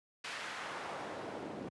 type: noise with band-pass filter sweep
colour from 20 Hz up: pink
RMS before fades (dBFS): -43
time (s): 0.24-1.69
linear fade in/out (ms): 5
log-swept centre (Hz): 2300 to 300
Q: 0.95
effects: high-pass 100 Hz 12 dB/octave + resampled to 24000 Hz